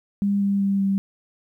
sine tone with pitch steps, 200.8 / 199.07 / 197.35 / 195.65 Hz, G3 / G3 / G3 / G3, +42 / +27 / +12 / -3 cents, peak -18 dBFS, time 0.22-0.98 s, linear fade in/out 0 ms, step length 190 ms, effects 10-bit

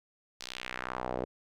sawtooth tone with band-pass filter sweep, 62.7 Hz, B1, 27 cents sharp, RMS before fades -38 dBFS, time 0.4-1.25 s, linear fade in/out 10 ms, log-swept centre 5100 to 460 Hz, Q 1.8, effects none

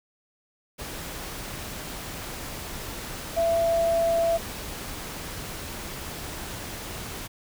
sine tone in noise, 669 Hz, E5, 25 cents sharp, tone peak -20 dBFS, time 3.36-4.38 s, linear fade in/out 20 ms, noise pink, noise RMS -36 dBFS, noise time 0.78-7.28 s, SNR +13 dB, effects none

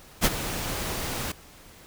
pink noise with ADSR envelope, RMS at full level -18 dBFS, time 0.21-1.32 s, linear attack 41 ms, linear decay 36 ms, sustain -13 dB, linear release 5 ms, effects pink hiss -50 dBFS RMS until 1.86 s

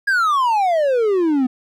triangle exponential sweep, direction down, 1661.2 to 246.9 Hz, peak -12 dBFS, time 0.07-1.47 s, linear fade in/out 10 ms, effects none

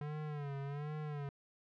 square tone with vibrato, 145.5 Hz, D3, 16 cents flat, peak -40 dBFS, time 0.01-1.29 s, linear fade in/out 2 ms, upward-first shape sine, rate 1.3 Hz, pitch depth 87 cents each way, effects low-pass 2000 Hz 12 dB/octave

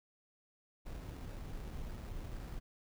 brown noise with sample-and-hold, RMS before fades -44 dBFS, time 0.85-2.6 s, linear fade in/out 20 ms, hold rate 3150 Hz, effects none

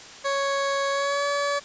20% pulse tone with pitch glide, 554.4 to 570.6 Hz, C#5 to C#5, 0 to +50 cents, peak -18 dBFS, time 0.24-1.6 s, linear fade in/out 20 ms, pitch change +50 cents, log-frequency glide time 0.9-1.26 s, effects white hiss -43 dBFS RMS until 1.64 s + resampled to 16000 Hz

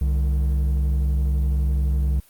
triangle tone pair together, 65.97 / 150 Hz, C2 / D3, +15 / +37 cents, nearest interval octave + major second, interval 1422 cents, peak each -16 / -28 dBFS, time 0.01-2.2 s, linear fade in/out 5 ms, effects white hiss -54 dBFS RMS until 2.29 s + Opus 32 kbps

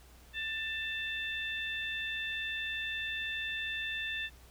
harmonic tone, 888 Hz, A5, 16 cents sharp, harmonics 2 / 3 / 4, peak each -37 / -39 / -40 dBFS, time 0.33-4.3 s, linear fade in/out 50 ms, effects added 61 Hz sine -55 dBFS peak until 4.5 s + pink hiss -60 dBFS RMS until 4.5 s

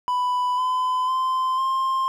triangle tone with pitch steps, 993 / 1013.9 / 1035.2 / 1056.9 Hz, B5 / B5 / C6 / C6, +9 / +45 / -19 / +17 cents, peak -18 dBFS, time 0.08-2.08 s, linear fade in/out 0 ms, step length 500 ms, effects none

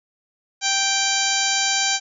harmonic tone with a mistuned harmonic, 784 Hz, G5, in tune, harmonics 1 / 2 / 3 / 4 / 5 / 6 / 7 / 8 / 9, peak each -27 / -27 / -27 / -27 / -27 / -27 / -27 / -27 / -27 dBFS, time 0.61-2 s, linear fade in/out 50 ms, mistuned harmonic 7, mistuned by +36 cents, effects none

